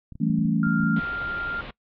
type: clicks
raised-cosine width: 5 ms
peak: -28 dBFS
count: 8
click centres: 0.123 / 0.155 / 0.3 / 0.391 / 0.454 / 0.67 / 0.804 / 0.837 s
type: chord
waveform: sine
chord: A dominant seventh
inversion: second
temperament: equal with one note detuned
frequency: 164.81 / 192.85 / 220 / 277.2 Hz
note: E3 / G3 / A3 / C#4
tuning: 0 / -28 / 0 / 0 cents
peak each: -24 / -28 / -23 / -28 dBFS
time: 0.2-1 s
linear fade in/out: 10 ms
type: tone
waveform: sine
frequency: 1396.9 Hz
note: F6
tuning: in tune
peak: -27 dBFS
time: 0.63-1.61 s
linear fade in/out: 2 ms
type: low-pass noise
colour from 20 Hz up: pink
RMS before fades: -38 dBFS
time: 0.96-1.71 s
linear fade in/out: 5 ms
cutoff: 3800 Hz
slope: 48 dB/octave
effects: noise-tail reverb RT60 0.1 s tail -22 dB re dry